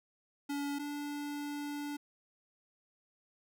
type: tone pair in turn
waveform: square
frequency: 284.9 / 290.6 Hz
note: C#4 / D4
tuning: +48 / -18 cents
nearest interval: unison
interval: 34 cents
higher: second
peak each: -35 / -38 dBFS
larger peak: first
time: 0.49-0.79 / 0.79-1.97 s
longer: second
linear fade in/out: 10 ms
effects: none